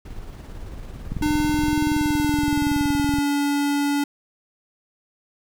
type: noise with tremolo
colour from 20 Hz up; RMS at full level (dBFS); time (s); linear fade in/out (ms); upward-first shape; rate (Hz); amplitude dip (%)
brown; -34; 0.05-1.72; 5; square; 18; 30
type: click train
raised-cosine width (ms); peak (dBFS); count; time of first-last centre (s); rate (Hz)
5; -15; 45; 1.12-3.186; 21.3
type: tone with pitch glide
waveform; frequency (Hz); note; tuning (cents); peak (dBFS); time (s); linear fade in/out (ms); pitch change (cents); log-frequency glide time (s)
square; 300 to 286.3; D4 to D4; +37 to -44; -20; 1.22-4.04; 5; -81; 1.94-3.01
effects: none